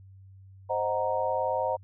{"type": "chord", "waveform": "sine", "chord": "C half-diminished seventh", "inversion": "none", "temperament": "equal", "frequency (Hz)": [523.3, 622.3, 740, 932.3], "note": ["C5", "Eb5", "Gb5", "Bb5"], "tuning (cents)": [0, 0, 0, 0], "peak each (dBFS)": [-30, -31, -33, -30], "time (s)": [0.69, 1.77], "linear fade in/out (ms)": 20, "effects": ["added 96 Hz sine -48 dBFS peak until 1.83 s"]}